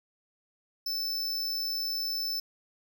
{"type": "tone", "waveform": "square", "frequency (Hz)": 5280, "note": "E8", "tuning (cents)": 2, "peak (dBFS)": -30, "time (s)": [0.86, 2.4], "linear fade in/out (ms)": 5, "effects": []}